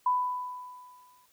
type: tone with exponential decay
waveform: sine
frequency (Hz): 996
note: B5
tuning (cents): +14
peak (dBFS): -21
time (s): 0.06-1.26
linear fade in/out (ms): 5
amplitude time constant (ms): 260
effects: white hiss -66 dBFS RMS until 1.32 s

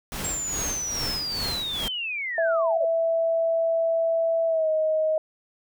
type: noise with tremolo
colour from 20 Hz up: pink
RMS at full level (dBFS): -31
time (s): 0.12-1.88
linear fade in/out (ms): 0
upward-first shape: sine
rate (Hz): 2.4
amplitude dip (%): 70
type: linear sweep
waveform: sine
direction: down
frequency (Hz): 7590 to 493.9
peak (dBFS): -27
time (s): 0.24-2.85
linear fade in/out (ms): 5
type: tone with pitch glide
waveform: sine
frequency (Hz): 659.3 to 627.7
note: E5 to D#5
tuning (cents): 0 to +15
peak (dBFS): -20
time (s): 2.38-5.18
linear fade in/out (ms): 2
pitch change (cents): -85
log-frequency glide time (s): 4.47-4.69
effects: none

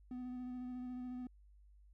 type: tone with vibrato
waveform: triangle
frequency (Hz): 250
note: B3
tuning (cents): +21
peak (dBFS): -40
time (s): 0.11-1.27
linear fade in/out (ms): 2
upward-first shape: square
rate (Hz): 14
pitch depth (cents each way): 13
effects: added 50 Hz sine -60 dBFS peak until 1.93 s

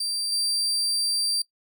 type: tone with level steps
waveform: 35% pulse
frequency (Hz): 4699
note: D8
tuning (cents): 0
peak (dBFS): -24 / -21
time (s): 0-1.42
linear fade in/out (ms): 5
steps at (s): 0.32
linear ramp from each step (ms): 2
effects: noise-tail reverb RT60 0.1 s tail -20 dB re dry

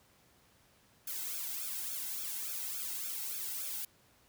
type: noise with flanger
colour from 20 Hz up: blue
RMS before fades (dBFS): -39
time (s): 1.07-3.85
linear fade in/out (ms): 5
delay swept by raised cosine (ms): 1 to 1.75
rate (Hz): 3.5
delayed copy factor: -1
effects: pink hiss -66 dBFS RMS until 4.28 s + high-pass 60 Hz 12 dB/octave

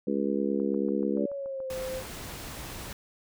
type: harmonic tone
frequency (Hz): 69.3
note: C#2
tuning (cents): 0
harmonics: 3 / 4 / 5 / 6 / 7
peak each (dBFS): -30 / -31 / -32 / -33 / -33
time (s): 0.07-1.26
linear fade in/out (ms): 5
type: click train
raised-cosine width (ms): 1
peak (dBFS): -35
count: 8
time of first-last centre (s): 0.6-1.603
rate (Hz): 6.98
type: tone with pitch glide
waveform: sine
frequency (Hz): 570 to 519.7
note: C#5 to C5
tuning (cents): +48 to -12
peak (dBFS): -32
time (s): 1.15-2.03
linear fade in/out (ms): 50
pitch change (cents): -160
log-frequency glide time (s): 1.25-1.72
type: noise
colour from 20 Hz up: pink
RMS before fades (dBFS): -40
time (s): 1.7-2.93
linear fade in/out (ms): 2
effects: none

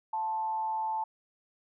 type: tone with frequency modulation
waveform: sine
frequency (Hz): 880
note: A5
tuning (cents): 0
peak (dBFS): -29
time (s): 0.13-1.04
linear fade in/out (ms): 5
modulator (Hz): 176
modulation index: 0.29
effects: none

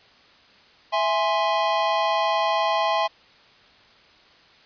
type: chord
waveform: square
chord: E augmented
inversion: none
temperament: equal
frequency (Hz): 659.3 / 830.6 / 1046.5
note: E5 / G#5 / B#5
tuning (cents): 0 / 0 / 0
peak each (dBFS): -25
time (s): 0.92-3.08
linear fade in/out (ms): 20
effects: white hiss -53 dBFS RMS until 4.65 s + resampled to 11025 Hz

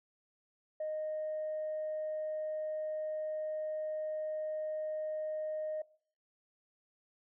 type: tone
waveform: sine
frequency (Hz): 619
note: D#5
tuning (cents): -9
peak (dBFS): -33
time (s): 0.8-5.82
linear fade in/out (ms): 5
effects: noise-tail reverb RT60 0.5 s tail -22 dB re dry + tanh soft clip ceiling -31 dBFS

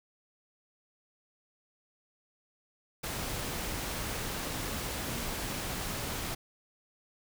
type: tone in noise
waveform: sine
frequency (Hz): 235.2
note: A#3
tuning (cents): +16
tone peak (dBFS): -45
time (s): 5.07-5.31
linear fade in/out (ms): 10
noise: pink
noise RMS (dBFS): -36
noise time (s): 3.03-6.35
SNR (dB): -12
effects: none

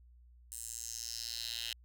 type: tone with high-pass filter sweep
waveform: 10% pulse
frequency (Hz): 116.1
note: A#2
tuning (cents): -7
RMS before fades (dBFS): -42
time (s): 0.52-1.73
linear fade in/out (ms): 0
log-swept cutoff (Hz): 8800 to 3200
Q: 3.3
effects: added 60 Hz sine -57 dBFS peak until 1.84 s

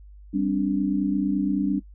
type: chord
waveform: sine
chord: G suspended fourth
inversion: none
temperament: equal with one note detuned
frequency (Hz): 196 / 261.6 / 290.5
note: G3 / C4 / D4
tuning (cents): 0 / 0 / -19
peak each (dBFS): -25 / -28 / -23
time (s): 0.33-1.8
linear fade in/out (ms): 20
effects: noise-tail reverb RT60 0.1 s tail -19 dB re dry + added 50 Hz sine -43 dBFS peak until 1.94 s

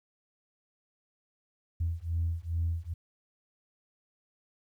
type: beating tone pair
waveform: sine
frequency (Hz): 82.5 / 84.9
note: E2 / F2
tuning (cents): +2 / -48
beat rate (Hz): 2.4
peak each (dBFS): -31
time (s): 1.8-2.94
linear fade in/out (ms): 10
effects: tanh soft clip ceiling -22 dBFS + 11-bit

